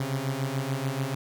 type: beating tone pair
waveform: sawtooth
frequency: 130.81 / 137.71 Hz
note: C3 / C#3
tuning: 0 / -11 cents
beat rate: 6.9 Hz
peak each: -27 / -26 dBFS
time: 0-1.15 s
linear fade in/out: 5 ms
effects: none